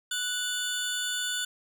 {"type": "tone pair together", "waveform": "25% pulse", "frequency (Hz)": [1481, 3511], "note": ["F#6", "A7"], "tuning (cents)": [1, -4], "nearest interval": "octave + minor third", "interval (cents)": 1495, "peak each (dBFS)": -28, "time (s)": [0.11, 1.45], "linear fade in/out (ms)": 5, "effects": []}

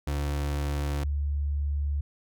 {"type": "tone pair in turn", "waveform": ["35% pulse", "sine"], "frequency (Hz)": [72, 72], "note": ["D2", "D2"], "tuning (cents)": [-34, -34], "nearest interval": "unison", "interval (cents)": 0, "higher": "neither", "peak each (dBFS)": -25, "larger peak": "neither", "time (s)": [[0.07, 1.04], [1.04, 2.01]], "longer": "neither", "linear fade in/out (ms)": 5, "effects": []}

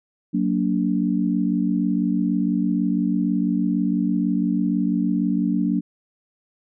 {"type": "chord", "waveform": "sine", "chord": "Gb augmented", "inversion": "none", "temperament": "just", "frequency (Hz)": [185, 231.2, 289.1], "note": ["Gb3", "Bb3", "D4"], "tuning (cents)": [0, -14, -27], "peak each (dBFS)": [-22, -23, -23], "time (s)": [0.33, 5.81], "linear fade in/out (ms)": 20, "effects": []}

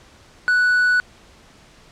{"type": "tone with quantisation", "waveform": "triangle", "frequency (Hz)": 1480, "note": "F#6", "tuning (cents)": 0, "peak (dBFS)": -12, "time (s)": [0.48, 1], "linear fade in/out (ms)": 0, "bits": 7, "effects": ["pink hiss -49 dBFS RMS until 1.91 s", "low-pass 7000 Hz 12 dB/octave"]}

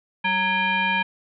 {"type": "tone with frequency modulation", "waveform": "sine", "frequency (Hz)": 1661.2, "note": "G#6", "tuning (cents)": 0, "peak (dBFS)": -19, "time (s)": [0.24, 1.03], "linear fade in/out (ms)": 10, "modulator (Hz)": 735, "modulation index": 1.6, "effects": []}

